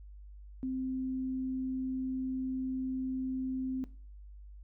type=tone; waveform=sine; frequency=260 Hz; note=C4; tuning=11 cents flat; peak=-32 dBFS; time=0.63-3.84 s; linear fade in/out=0 ms; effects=noise-tail reverb RT60 0.4 s tail -18 dB re dry + added 50 Hz sine -47 dBFS peak until 4.63 s